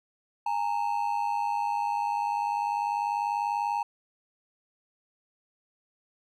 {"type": "ring-modulated tone", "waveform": "triangle", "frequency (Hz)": 875, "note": "A5", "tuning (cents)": -10, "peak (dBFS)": -21, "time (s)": [0.46, 3.83], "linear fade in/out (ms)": 5, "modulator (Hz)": 50.1, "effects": []}